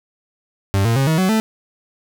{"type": "tone with pitch steps", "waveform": "40% pulse", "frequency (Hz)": [98, 115.2, 135.43, 159.2, 187.15, 220], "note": ["G2", "A#2", "C#3", "D#3", "F#3", "A3"], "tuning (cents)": [0, -20, -40, 40, 20, 0], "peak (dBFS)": -13, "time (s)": [0.74, 1.4], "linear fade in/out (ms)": 0, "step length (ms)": 110, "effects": []}